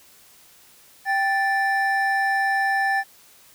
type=tone pair together; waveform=triangle; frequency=784 / 1760 Hz; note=G5 / A6; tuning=0 / 0 cents; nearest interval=octave + major second; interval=1400 cents; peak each=-20 dBFS; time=1.05-3.04 s; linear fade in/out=50 ms; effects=white hiss -52 dBFS RMS until 3.54 s